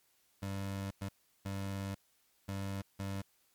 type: tone bursts at uneven times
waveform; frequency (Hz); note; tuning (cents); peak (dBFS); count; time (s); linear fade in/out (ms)
25% pulse; 98; G2; 0; -33; 5; 0.42-0.91 / 1.01-1.09 / 1.45-1.95 / 2.48-2.82 / 2.99-3.22; 10
effects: white hiss -72 dBFS RMS until 3.54 s + MP3 96 kbps